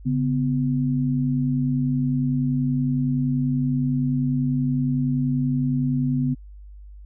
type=tone pair together; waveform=sine; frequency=140.95 / 251.5 Hz; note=C#3 / B3; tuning=+29 / +32 cents; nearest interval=minor seventh; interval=1003 cents; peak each=-22 dBFS; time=0.05-6.35 s; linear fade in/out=20 ms; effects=added 50 Hz sine -39 dBFS peak until 7.05 s